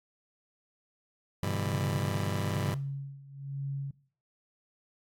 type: chord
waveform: sawtooth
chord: E minor seventh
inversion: first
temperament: just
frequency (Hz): 98.89 / 123.61 / 148.33 / 164.81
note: G2 / B2 / D3 / E3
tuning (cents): +16 / +2 / +18 / 0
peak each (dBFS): -28 / -33 / -33 / -33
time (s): 1.43-2.74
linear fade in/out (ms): 0
type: tone with tremolo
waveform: sine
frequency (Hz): 138.59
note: C#3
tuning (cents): 0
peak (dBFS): -31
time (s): 1.66-3.91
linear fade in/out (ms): 5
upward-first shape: sine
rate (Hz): 1.1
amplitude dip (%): 85
effects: noise-tail reverb RT60 0.5 s tail -20 dB re dry + AAC 64 kbps